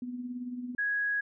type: tone with tremolo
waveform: sine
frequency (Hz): 246.9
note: B3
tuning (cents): 0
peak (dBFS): -32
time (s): 0.02-0.75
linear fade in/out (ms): 2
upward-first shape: triangle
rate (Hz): 18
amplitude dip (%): 60
type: tone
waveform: sine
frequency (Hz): 1661.2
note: G#6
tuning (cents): 0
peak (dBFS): -27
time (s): 0.78-1.21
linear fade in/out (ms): 10
effects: none